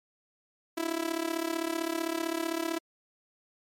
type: tone with amplitude modulation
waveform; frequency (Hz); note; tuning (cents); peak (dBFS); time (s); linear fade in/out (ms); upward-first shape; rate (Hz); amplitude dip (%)
sawtooth; 330.4; E4; +4; -22; 0.77-2.79; 10; sine; 35.6; 85
effects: MP3 64 kbps